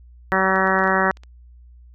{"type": "harmonic tone", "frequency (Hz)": 190, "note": "F#3", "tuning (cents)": 46, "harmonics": [1, 2, 3, 4, 5, 6, 7, 8, 9, 10], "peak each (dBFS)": [-25, -25, -25, -25, -25, -25, -25, -25, -25, -25], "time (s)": [0.32, 1.11], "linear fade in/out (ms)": 0}
{"type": "clicks", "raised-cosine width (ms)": 0.2, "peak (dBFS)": -28, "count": 8, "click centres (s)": [0.559, 0.673, 0.79, 0.839, 0.875, 1.113, 1.171, 1.235]}
{"effects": ["added 60 Hz sine -43 dBFS peak until 1.94 s"]}